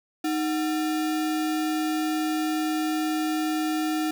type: tone with sample-and-hold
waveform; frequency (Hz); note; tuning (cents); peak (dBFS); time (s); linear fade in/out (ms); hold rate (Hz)
sine; 311.1; D#4; 0; -23; 0.24-4.11; 5; 1050
effects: none